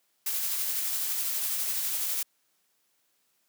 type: noise with tremolo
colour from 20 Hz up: blue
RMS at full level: -29 dBFS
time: 0.26-2.23 s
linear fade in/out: 5 ms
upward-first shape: sine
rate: 12 Hz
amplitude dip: 25%
effects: white hiss -72 dBFS RMS until 3.48 s + high-pass 150 Hz 12 dB/octave